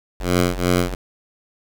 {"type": "ring-modulated tone", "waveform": "10% pulse", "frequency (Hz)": 89.5, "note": "F2", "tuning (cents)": 43, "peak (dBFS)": -6, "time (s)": [0.2, 0.95], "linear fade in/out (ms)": 5, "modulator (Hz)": 43.3, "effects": []}